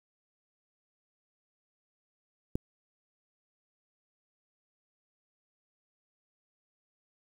click, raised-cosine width 3 ms, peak -17 dBFS, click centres 2.555 s, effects 8-bit

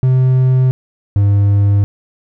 triangle tone pair in turn, 129.2 / 100.88 Hz, C3 / G#2, -21 / -50 cents, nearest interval major third, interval 429 cents, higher first, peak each -6 dBFS, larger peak neither, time 0.03-0.71 / 1.16-1.84 s, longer neither, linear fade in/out 0 ms, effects none

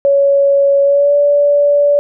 sine tone with pitch glide, 559 to 577 Hz, C#5 to D5, +14 to -31 cents, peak -7 dBFS, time 0.05-1.99 s, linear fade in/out 0 ms, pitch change +55 cents, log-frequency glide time 0.83-1.15 s, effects none

